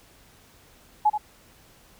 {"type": "tone with echo", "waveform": "sine", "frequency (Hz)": 846, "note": "G#5", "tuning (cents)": 32, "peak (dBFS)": -15, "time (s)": [1.05, 1.1], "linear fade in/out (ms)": 10, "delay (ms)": 80, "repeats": 1, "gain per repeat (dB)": -8, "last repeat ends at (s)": 1.18, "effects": ["pink hiss -55 dBFS RMS until 1.99 s"]}